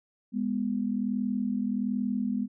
sine tone pair together, 205.6 / 246.9 Hz, G#3 / B3, -17 / 0 cents, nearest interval minor third, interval 317 cents, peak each -29 / -29 dBFS, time 0.32-2.48 s, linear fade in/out 50 ms, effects none

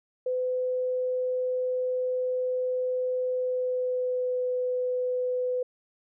sine tone with pitch glide, 506 to 501.3 Hz, B4 to B4, +42 to +26 cents, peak -25 dBFS, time 0.26-5.63 s, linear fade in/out 5 ms, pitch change -16 cents, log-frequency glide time 3.31-4.43 s, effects none

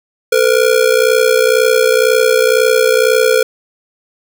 square ring-modulated tone, 475.6 Hz, A#4, 35 cents sharp, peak -6 dBFS, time 0.32-3.43 s, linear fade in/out 5 ms, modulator 31 Hz, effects none

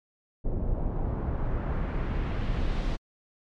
brown noise with low-pass filter sweep, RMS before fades -28 dBFS, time 0.44-2.97 s, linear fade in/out 20 ms, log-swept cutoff 530 to 4700 Hz, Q 1.1, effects MP3 64 kbps

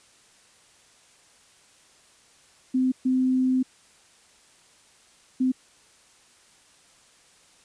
sine tone bursts at uneven times, 257.7 Hz, C4, 26 cents flat, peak -19 dBFS, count 3, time 2.74-2.92 / 3.05-3.63 / 5.4-5.52 s, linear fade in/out 10 ms, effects white hiss -57 dBFS RMS until 7.64 s + resampled to 22050 Hz

